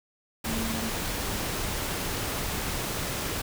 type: tone in noise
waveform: sine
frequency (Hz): 225.1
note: A3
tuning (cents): +40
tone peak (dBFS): -31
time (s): 0.46-0.89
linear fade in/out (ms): 10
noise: pink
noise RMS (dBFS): -31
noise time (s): 0.44-3.42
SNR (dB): -3
effects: none